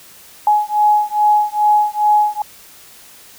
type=beating tone pair; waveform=sine; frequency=839 / 841.4 Hz; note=G#5 / G#5; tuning=+17 / +22 cents; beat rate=2.4 Hz; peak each=-14 dBFS; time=0.47-2.42 s; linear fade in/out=2 ms; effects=white hiss -42 dBFS RMS until 3.38 s